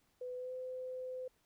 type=tone with pitch glide; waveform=sine; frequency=500 to 510.5 Hz; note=B4 to C5; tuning=+21 to -43 cents; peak=-40 dBFS; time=0.21-1.28 s; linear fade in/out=5 ms; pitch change=+36 cents; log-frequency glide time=0.36-0.53 s; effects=pink hiss -75 dBFS RMS until 1.45 s